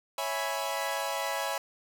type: chord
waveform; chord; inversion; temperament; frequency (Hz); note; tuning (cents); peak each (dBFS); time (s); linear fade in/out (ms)
sawtooth; C# minor seventh; none; equal; 554.4 / 659.3 / 830.6 / 987.8; C#5 / E5 / G#5 / B5; 0 / 0 / 0 / 0; -32; 0.18-1.58; 2
effects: 9-bit